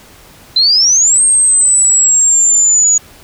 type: exponential two-way sweep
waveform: sine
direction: up then down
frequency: 4000 to 8520 to 6790 Hz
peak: -6 dBFS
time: 0.56-2.98 s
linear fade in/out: 5 ms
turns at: 1.23 s
effects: pink hiss -40 dBFS RMS until 3.23 s